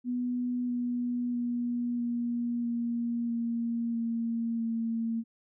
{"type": "tone with pitch steps", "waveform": "sine", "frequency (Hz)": [246.3, 243.6, 241, 238.3, 235.7, 233.1, 230.6, 228.1], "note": ["B3", "B3", "B3", "A#3", "A#3", "A#3", "A#3", "A#3"], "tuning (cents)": [-5, -24, -42, 38, 19, 0, -19, -37], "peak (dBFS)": -28, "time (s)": [0.04, 5.24], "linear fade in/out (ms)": 50, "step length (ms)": 650, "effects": []}